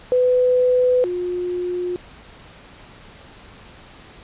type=tone pair in turn; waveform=sine; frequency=501 / 357 Hz; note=B4 / F4; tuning=+25 / +38 cents; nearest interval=tritone; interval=587 cents; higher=first; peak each=-13 / -21 dBFS; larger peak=first; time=0.12-1.04 / 1.04-1.96 s; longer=neither; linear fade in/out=0 ms; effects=pink hiss -44 dBFS RMS until 4.23 s + resampled to 8000 Hz